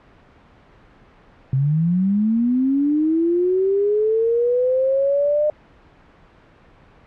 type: linear sweep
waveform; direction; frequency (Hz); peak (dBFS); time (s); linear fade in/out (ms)
sine; up; 128.9 to 607; -15; 1.53-5.5; 2
effects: pink hiss -50 dBFS RMS until 7.06 s + low-pass 2000 Hz 12 dB/octave